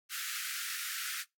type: high-pass noise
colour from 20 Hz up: pink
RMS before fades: -38 dBFS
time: 0.09-1.25 s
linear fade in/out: 50 ms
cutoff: 1300 Hz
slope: 96 dB/octave
effects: noise-tail reverb RT60 0.2 s tail -25 dB re dry + AAC 64 kbps